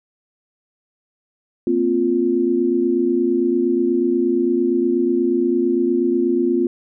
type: chord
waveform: sine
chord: Bb suspended second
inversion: none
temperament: equal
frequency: 233.1 / 261.6 / 349.2 Hz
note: Bb3 / C4 / F4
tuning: 0 / 0 / 0 cents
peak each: -23 / -20 / -17 dBFS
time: 1.67-6.67 s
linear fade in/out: 2 ms
effects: none